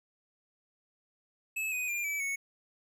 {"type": "tone with pitch steps", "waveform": "square", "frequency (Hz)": [2600, 2497, 2398, 2303, 2212], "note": ["E7", "D#7", "D7", "D7", "C#7"], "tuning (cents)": [-24, 6, 36, -34, -4], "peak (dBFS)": -32, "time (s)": [1.56, 2.36], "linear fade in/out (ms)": 10, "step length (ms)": 160, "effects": []}